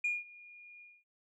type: tone with ADSR envelope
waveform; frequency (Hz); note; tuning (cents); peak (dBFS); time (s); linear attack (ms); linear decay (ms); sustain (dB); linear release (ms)
sine; 2429; D#7; -42; -27; 0.04-1.04; 6; 190; -24; 230
effects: tanh soft clip ceiling -26 dBFS